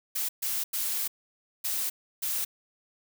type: noise bursts at uneven times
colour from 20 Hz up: blue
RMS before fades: -30 dBFS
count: 5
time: 0.15-0.29 / 0.42-0.64 / 0.73-1.08 / 1.64-1.9 / 2.22-2.45 s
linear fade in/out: 10 ms
effects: none